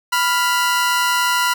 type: tone pair together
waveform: sawtooth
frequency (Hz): 987.8 / 1397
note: B5 / F6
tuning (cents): 0 / 0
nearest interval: tritone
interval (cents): 600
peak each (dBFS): -14 / -15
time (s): 0.12-1.54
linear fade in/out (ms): 10
effects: none